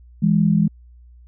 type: tone pair together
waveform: sine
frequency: 164.51 / 206.2 Hz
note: E3 / G#3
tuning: -3 / -12 cents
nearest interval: major third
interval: 391 cents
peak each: -16 dBFS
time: 0.22-0.68 s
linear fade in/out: 10 ms
effects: added 60 Hz sine -43 dBFS peak until 1.27 s